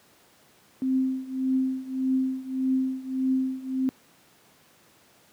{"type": "tone with tremolo", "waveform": "sine", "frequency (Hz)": 261.6, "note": "C4", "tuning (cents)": 0, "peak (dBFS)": -19, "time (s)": [0.82, 3.89], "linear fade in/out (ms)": 0, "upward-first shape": "triangle", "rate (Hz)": 1.7, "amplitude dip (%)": 90, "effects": ["pink hiss -58 dBFS RMS until 5.32 s", "high-pass 150 Hz 12 dB/octave"]}